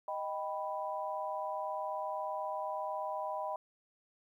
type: chord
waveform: sine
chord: Eb augmented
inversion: none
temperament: equal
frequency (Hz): 622.3 / 784 / 987.8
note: Eb5 / G5 / B5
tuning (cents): 0 / 0 / 0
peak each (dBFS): -39 / -40 / -39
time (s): 0.08-3.56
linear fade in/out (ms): 2
effects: 12-bit